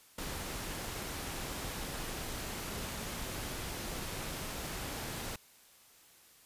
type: noise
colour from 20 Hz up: pink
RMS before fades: -40 dBFS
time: 0.18-5.36 s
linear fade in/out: 5 ms
effects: white hiss -61 dBFS RMS until 6.45 s + resampled to 32000 Hz